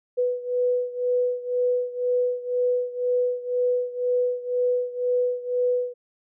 sine beating tone pair, 493.9 / 495.9 Hz, B4 / B4, 0 / +7 cents, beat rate 2 Hz, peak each -23 / -26 dBFS, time 0.17-5.94 s, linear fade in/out 20 ms, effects none

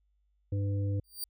harmonic tone, 100 Hz, G2, 35 cents sharp, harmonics 1 / 3 / 5, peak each -28 / -40 / -43 dBFS, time 0.52-1 s, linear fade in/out 5 ms
5% pulse tone with exponential growth, 4680 Hz, D8, 7 cents flat, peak -24 dBFS, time 1.04-1.24 s, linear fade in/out 2 ms, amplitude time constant 42 ms
effects added 50 Hz sine -69 dBFS peak until 1.29 s

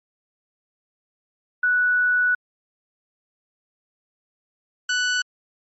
sine / sawtooth tone pair in turn, 1477 / 1485.1 Hz, F#6 / F#6, -3 / +6 cents, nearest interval unison, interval 9 cents, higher second, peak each -16 dBFS, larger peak neither, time 1.63-2.35 / 4.89-5.22 s, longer first, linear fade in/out 5 ms, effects MP3 32 kbps

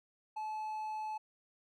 triangle tone, 863 Hz, A5, 34 cents flat, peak -35 dBFS, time 0.36-1.18 s, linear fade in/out 10 ms, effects none

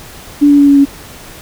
sine tone with pitch steps, 289.3 / 286.8 / 284.3 / 281.9 / 279.4 Hz, D4 / D4 / C#4 / C#4 / C#4, -26 / -41 / +44 / +29 / +14 cents, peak -3 dBFS, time 0.41-0.855 s, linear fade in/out 20 ms, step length 89 ms, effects pink hiss -33 dBFS RMS until 1.41 s

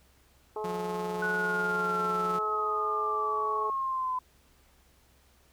harmonic tone, 214.2 Hz, A3, 46 cents flat, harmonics 2 / 3 / 4 / 5 / 6, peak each -34 / -44 / -37 / -42 / -49 dBFS, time 0.56-3.7 s, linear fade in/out 2 ms
sawtooth tone with tremolo, 179.1 Hz, F3, 44 cents sharp, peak -31 dBFS, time 0.64-2.39 s, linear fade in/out 5 ms, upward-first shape square, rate 20 Hz, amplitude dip 30%
sine linear sweep, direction down, 1480 to 1010 Hz, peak -28 dBFS, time 1.22-4.19 s, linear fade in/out 5 ms
effects added 66 Hz sine -64 dBFS peak until 5.52 s + pink hiss -64 dBFS RMS until 5.52 s

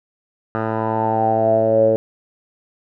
10% pulse tone with low-pass filter sweep, 111.1 Hz, A2, 17 cents sharp, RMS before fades -17 dBFS, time 0.55-1.96 s, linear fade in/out 0 ms, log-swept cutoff 1200 to 510 Hz, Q 9.9, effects none

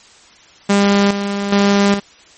sawtooth tone with tremolo, 200.7 Hz, G3, 41 cents sharp, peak -6 dBFS, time 0.69-2 s, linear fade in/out 10 ms, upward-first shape square, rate 1.2 Hz, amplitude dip 60%, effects white hiss -45 dBFS RMS until 2.37 s + MP3 32 kbps

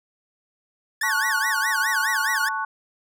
45% pulse tone with vibrato, 1670 Hz, G#6, 9 cents sharp, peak -22 dBFS, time 1.01-2.49 s, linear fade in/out 5 ms, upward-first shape sine, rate 4.8 Hz, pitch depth 270 cents each way
sine chord, F# minor, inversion first, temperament equal, 880 / 1108.7 / 1480 Hz, A5 / C#6 / F#6, 0 / 0 / 0 cents, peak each -29 / -28 / -28 dBFS, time 1.03-2.65 s, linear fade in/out 5 ms
effects none

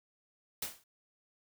white noise with exponential decay, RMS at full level -33 dBFS, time 0.62-0.84 s, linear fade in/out 5 ms, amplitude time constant 47 ms, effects none

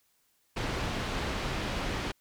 pink low-pass noise, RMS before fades -33 dBFS, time 0.56-2.12 s, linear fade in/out 10 ms, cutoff 4000 Hz, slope 12 dB/octave, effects white hiss -71 dBFS RMS until 2.2 s

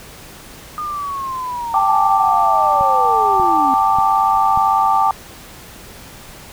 sine linear sweep, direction down, 1228 to 259.6 Hz, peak -21 dBFS, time 0.78-3.74 s, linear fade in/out 0 ms
sine chord, G suspended second, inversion none, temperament just, 784 / 882 / 1176 Hz, G5 / A5 / D6, 0 / +4 / +2 cents, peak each -16 dBFS, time 1.74-5.11 s, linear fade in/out 2 ms
click train, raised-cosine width 5 ms, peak -16 dBFS, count 4, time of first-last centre 2.81-4.575 s, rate 1.7 Hz
effects pink hiss -38 dBFS RMS until 6.52 s

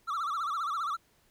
triangle tone with vibrato, 1244.5 Hz, D#6, in tune, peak -28 dBFS, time 0.07-0.97 s, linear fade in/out 20 ms, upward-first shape sine, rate 15 Hz, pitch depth 170 cents each way, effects pink hiss -67 dBFS RMS until 1.3 s

